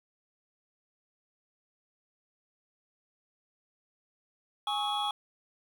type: tone cluster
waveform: triangle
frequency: 829 / 1108 / 1285 / 3349 Hz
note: G#5 / C#6 / E6 / G#7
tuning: -3 / -1 / -45 / +14 cents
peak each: -30 / -36 / -37 / -32 dBFS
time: 4.67-5.11 s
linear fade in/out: 2 ms
effects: 10-bit